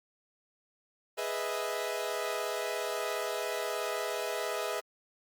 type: chord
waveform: sawtooth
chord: E major seventh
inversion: first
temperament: equal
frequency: 415.3 / 493.9 / 622.3 / 659.3 Hz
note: G#4 / B4 / D#5 / E5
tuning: 0 / 0 / 0 / 0 cents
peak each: -34 dBFS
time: 1.17-4.81 s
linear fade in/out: 20 ms
effects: Opus 48 kbps